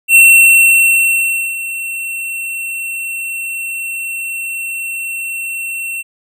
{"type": "tone with ADSR envelope", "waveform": "square", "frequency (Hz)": 2712, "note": "E7", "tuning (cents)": 49, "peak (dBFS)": -3, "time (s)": [0.08, 6.03], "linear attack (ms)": 74, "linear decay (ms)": 1400, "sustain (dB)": -17, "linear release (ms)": 26, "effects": []}